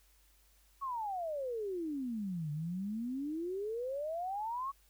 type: exponential two-way sweep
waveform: sine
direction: down then up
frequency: 1128 to 145.5 to 1128 Hz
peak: -35 dBFS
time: 0.81-4.72 s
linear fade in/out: 20 ms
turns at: 2.51 s
effects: added 50 Hz sine -66 dBFS peak until 4.89 s + white hiss -69 dBFS RMS until 4.89 s

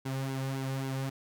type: tone with flanger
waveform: sawtooth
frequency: 134 Hz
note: C3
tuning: 42 cents sharp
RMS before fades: -34 dBFS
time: 0.05-1.1 s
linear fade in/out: 10 ms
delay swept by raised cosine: 1.6 to 3.1 ms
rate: 3.7 Hz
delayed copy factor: -0.65
effects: none

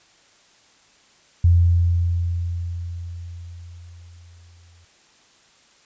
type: tone with exponential decay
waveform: sine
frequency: 86.3 Hz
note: F2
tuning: 20 cents flat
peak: -10 dBFS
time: 1.44-4.85 s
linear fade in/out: 5 ms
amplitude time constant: 740 ms
effects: white hiss -55 dBFS RMS until 5.85 s + resampled to 16000 Hz

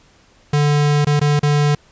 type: tone with dropouts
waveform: square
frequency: 146.83 Hz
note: D3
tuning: in tune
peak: -13 dBFS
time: 0.53-1.75 s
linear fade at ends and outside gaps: 5 ms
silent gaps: 1.048-1.068 / 1.196-1.213 / 1.394-1.43 s
effects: pink hiss -52 dBFS RMS until 1.91 s + resampled to 16000 Hz

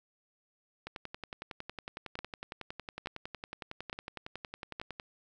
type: two click trains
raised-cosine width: 0.3 ms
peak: -24 / -21 dBFS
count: 46 / 4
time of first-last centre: 0.87-4.998 / 2.19-4.799 s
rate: 10.9 / 1.15 Hz
effects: none

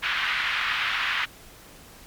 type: band-pass noise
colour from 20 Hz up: pink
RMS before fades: -26 dBFS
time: 0.02-1.26 s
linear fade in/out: 20 ms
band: 1300 to 3200 Hz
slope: 24 dB/octave
effects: pink hiss -48 dBFS RMS until 2.06 s + MP3 96 kbps

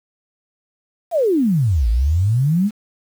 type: exponential two-way sweep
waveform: sine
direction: down then up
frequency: 732 to 53 to 221.3 Hz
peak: -13 dBFS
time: 1.11-2.71 s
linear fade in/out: 50 ms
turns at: 1.89 s
effects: 7-bit

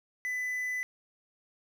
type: tone with quantisation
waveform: triangle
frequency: 2000 Hz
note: B6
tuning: 21 cents sharp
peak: -29 dBFS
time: 0.25-0.83 s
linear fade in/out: 0 ms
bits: 9
effects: none

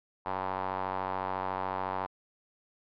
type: tone with band-pass filter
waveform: square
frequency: 46.97 Hz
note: F#1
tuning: 27 cents sharp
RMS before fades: -34 dBFS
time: 0.25-2.07 s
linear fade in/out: 20 ms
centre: 920 Hz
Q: 3.2
effects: resampled to 11025 Hz

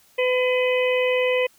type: harmonic tone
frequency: 504 Hz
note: B4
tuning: 35 cents sharp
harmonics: 1 / 2 / 4 / 5 / 6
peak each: -19 / -32 / -28 / -27 / -33 dBFS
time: 0.18-1.47 s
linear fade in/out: 10 ms
effects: white hiss -57 dBFS RMS until 1.58 s

